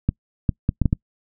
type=clicks; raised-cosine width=5 ms; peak=-5 dBFS; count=6; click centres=0.09 / 0.492 / 0.691 / 0.817 / 0.857 / 0.929 s; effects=noise-tail reverb RT60 0.1 s tail -26 dB re dry